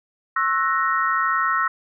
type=chord; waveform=sine; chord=F# dominant seventh; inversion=second; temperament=equal with one note detuned; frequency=1086.5 / 1318.5 / 1480 / 1864.7 Hz; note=C#6 / E6 / F#6 / A#6; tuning=-35 / 0 / 0 / 0 cents; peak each=-24 / -21 / -27 / -25 dBFS; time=0.36-1.68 s; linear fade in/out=5 ms; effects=none